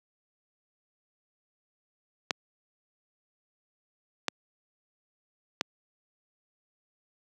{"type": "clicks", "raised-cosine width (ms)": 0.2, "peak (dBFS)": -8, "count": 3, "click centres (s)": [2.308, 4.283, 5.611], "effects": ["high-pass 200 Hz 12 dB/octave"]}